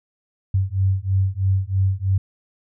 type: beating tone pair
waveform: sine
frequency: 94.4 / 97.5 Hz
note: F#2 / G2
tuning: +35 / -9 cents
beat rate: 3.1 Hz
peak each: -20 dBFS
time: 0.54-2.18 s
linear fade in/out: 5 ms
effects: none